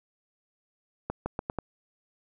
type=accelerating click train; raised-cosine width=1 ms; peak=-16 dBFS; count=5; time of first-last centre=1.1-1.587 s; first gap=160 ms; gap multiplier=0.82; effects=none